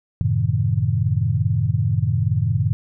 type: chord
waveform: sine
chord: F# diminished seventh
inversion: none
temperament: equal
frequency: 92.5 / 110 / 130.81 / 155.56 Hz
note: F#2 / A2 / C3 / Eb3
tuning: 0 / 0 / 0 / 0 cents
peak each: -23 / -20 / -23 / -24 dBFS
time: 0.21-2.73 s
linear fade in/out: 0 ms
effects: none